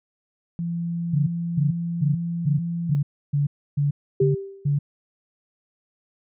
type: tone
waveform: sine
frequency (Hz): 170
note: F3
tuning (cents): -46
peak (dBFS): -24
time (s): 0.59-2.95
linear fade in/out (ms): 0
type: tone bursts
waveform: sine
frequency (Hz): 143.6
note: D3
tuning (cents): -39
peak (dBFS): -18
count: 9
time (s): 1.13-4.79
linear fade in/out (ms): 10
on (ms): 140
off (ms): 300
type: tone with exponential decay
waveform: sine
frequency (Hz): 392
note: G4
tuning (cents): 0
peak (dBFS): -15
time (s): 4.2-4.76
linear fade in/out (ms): 5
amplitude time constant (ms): 120
effects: none